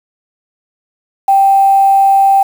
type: tone with quantisation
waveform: sine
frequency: 784 Hz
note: G5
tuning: in tune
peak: -5 dBFS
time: 1.28-2.43 s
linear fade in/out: 5 ms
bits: 5
effects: none